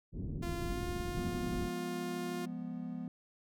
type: low-pass noise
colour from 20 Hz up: pink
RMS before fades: -39 dBFS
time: 0.12-1.7 s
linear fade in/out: 50 ms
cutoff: 320 Hz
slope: 24 dB/octave
type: tone with pitch glide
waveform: sawtooth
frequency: 346 to 353.3 Hz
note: F4 to F4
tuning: -16 to +20 cents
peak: -35 dBFS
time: 0.42-2.46 s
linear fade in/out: 10 ms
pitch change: +36 cents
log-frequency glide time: 0.66-0.82 s
type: chord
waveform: triangle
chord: F diminished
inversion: none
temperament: equal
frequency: 174.61 / 207.7 / 246.9 Hz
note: F3 / Ab3 / Cb4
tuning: 0 / 0 / 0 cents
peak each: -41 / -43 / -39 dBFS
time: 1.17-3.08 s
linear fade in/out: 2 ms
effects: none